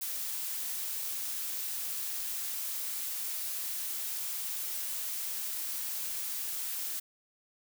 blue noise, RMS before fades -36 dBFS, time 0.01-7 s, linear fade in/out 10 ms, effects none

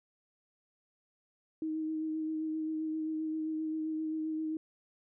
sine tone with vibrato, 314.4 Hz, D#4, 18 cents sharp, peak -32 dBFS, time 1.62-4.57 s, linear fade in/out 2 ms, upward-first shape sine, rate 7.6 Hz, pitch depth 17 cents each way, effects none

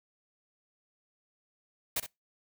white noise with echo, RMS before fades -31 dBFS, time 1.96-2 s, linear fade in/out 5 ms, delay 64 ms, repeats 1, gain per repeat -10 dB, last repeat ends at 2.064 s, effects noise-tail reverb RT60 0.2 s tail -24 dB re dry

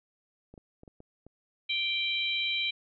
clicks, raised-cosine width 2 ms, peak -36 dBFS, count 6, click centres 0.54 / 0.578 / 0.834 / 0.878 / 1.004 / 1.266 s
harmonic tone, 784 Hz, G5, in tune, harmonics 3 / 4 / 5, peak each -31 / -32 / -33 dBFS, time 1.69-2.71 s, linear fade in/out 10 ms
effects none

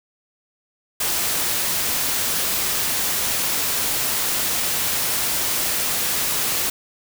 white noise, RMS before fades -22 dBFS, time 1-6.7 s, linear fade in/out 5 ms, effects none

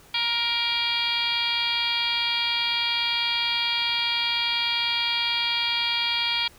harmonic tone, 470.3 Hz, A#4, 15 cents sharp, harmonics 2 / 3 / 4 / 5 / 6 / 7 / 8 / 9 / 10, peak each -33 / -37 / -37 / -28 / -35 / -26 / -34 / -33 / -33 dBFS, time 0.14-6.48 s, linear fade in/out 5 ms, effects pink hiss -52 dBFS RMS until 6.58 s

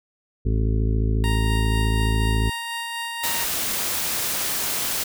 harmonic tone, 54.3 Hz, A1, 22 cents flat, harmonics 1 / 2 / 3 / 4 / 5 / 6 / 7 / 8, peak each -20 / -23 / -36 / -31 / -32 / -42 / -34 / -36 dBFS, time 0.45-2.5 s, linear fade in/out 10 ms
15% pulse tone with tremolo, 932.3 Hz, A#5, in tune, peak -20 dBFS, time 1.24-3.44 s, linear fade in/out 0 ms, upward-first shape sine, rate 4.1 Hz, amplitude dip 25%
white noise, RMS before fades -25 dBFS, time 3.23-5.04 s, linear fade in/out 10 ms
effects none

